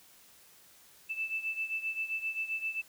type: beating tone pair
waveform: sine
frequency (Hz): 2637 / 2644.6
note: E7 / E7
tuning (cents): 0 / +5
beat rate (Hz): 7.6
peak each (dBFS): -34 / -38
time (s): 1.09-2.82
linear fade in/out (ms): 20
effects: white hiss -59 dBFS RMS until 2.88 s